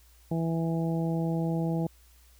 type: harmonic tone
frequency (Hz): 164.7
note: E3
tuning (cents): -1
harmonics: 1 / 2 / 3 / 4 / 5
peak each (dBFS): -27 / -33 / -37 / -39 / -41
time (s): 0.31-1.87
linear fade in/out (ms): 5
effects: added 60 Hz sine -56 dBFS peak until 2.39 s + white hiss -62 dBFS RMS until 2.39 s